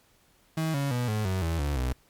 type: tone with pitch steps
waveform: 35% pulse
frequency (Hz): 159.9 / 140.01 / 122.59 / 107.34 / 93.99 / 82.29 / 72.05 / 63.09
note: D#3 / C#3 / B2 / A2 / F#2 / E2 / D2 / B1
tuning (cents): +48 / +18 / -12 / -42 / +28 / -2 / -33 / +38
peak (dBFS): -24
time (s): 0.57-1.93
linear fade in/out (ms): 5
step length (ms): 170
effects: pink hiss -63 dBFS RMS until 2.09 s + MP3 96 kbps